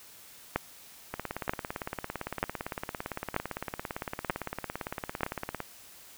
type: two click trains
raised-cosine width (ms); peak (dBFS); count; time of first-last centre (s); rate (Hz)
0.5; -11 / -18; 6 / 80; 0.56-5.233 / 1.14-5.603; 1.07 / 17.7
effects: white hiss -52 dBFS RMS until 6.17 s